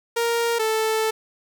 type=tone pair in turn; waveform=sawtooth; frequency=466.8 / 439.9 Hz; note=A#4 / A4; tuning=+2 / 0 cents; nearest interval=minor second; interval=102 cents; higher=first; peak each=-16 dBFS; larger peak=neither; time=0.16-0.59 / 0.59-1.11 s; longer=second; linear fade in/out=10 ms; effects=none